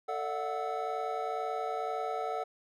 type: tone cluster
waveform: triangle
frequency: 446.6 / 585 / 676 / 738 / 1310 Hz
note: A4 / D5 / E5 / F#5 / E6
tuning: +26 / -7 / +43 / -5 / -11 cents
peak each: -36 / -39 / -40 / -33 / -39 dBFS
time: 0.08-2.44 s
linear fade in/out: 10 ms
effects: none